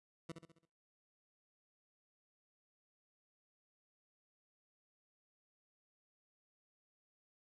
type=tone with echo; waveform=20% pulse; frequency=164.81 Hz; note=E3; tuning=in tune; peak=-38 dBFS; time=0.29-0.32 s; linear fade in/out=5 ms; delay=67 ms; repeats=5; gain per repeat=-6 dB; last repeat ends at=0.655 s; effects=noise-tail reverb RT60 0.6 s tail -25 dB re dry + resampled to 24000 Hz